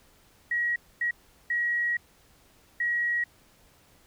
sine tone bursts at uneven times, 1906 Hz, A#6, 38 cents sharp, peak -24 dBFS, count 4, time 0.51-0.76 / 1.01-1.11 / 1.5-1.97 / 2.8-3.24 s, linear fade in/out 5 ms, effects pink hiss -60 dBFS RMS until 4.06 s

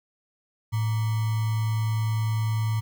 sine tone with sample-and-hold, 110 Hz, A2, in tune, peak -22 dBFS, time 0.72-2.81 s, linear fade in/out 20 ms, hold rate 1050 Hz, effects none

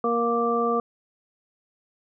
harmonic tone, 234.6 Hz, A#3, 11 cents sharp, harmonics 1 / 2 / 3 / 5, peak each -28 / -24 / -29 / -25 dBFS, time 0.04-0.8 s, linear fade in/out 2 ms, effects none

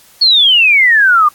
sine exponential sweep, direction down, 4435 to 1174.7 Hz, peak -5 dBFS, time 0.21-1.29 s, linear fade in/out 10 ms, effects white hiss -44 dBFS RMS until 1.34 s + AAC 64 kbps

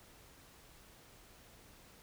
silence, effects pink hiss -60 dBFS RMS until 2.02 s

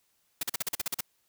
white noise bursts, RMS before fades -30 dBFS, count 10, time 0.41-1.008 s, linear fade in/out 5 ms, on 22 ms, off 42 ms, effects white hiss -72 dBFS RMS until 1.28 s

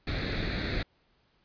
pink noise with comb filter, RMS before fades -31 dBFS, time 0.07-0.83 s, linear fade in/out 5 ms, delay 0.5 ms, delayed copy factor +0.7, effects pink hiss -69 dBFS RMS until 1.44 s + resampled to 11025 Hz

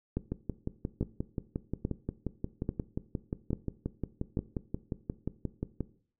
two click trains, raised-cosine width 3 ms, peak -19 / -17 dBFS, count 32 / 6, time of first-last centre 0.32-5.807 / 0.17-4.372 s, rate 5.65 / 1.19 Hz, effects noise-tail reverb RT60 0.5 s tail -17 dB re dry

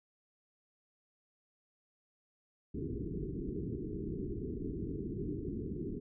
white low-pass noise, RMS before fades -39 dBFS, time 2.74-6 s, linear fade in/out 10 ms, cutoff 420 Hz, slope 96 dB/octave, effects none

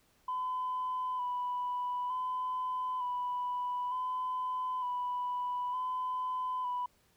sine tone with vibrato, 1000 Hz, B5, 21 cents sharp, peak -31 dBFS, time 0.28-6.86 s, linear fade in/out 5 ms, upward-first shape square, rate 0.55 Hz, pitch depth 22 cents each way, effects tanh soft clip ceiling -28 dBFS + pink hiss -69 dBFS RMS until 7.16 s

